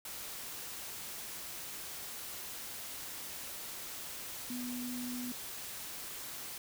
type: tone in noise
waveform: sine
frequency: 246.9 Hz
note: B3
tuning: in tune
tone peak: -38 dBFS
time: 4.5-5.32 s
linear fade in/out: 2 ms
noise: white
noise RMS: -44 dBFS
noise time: 0.05-6.58 s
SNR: +3 dB
effects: none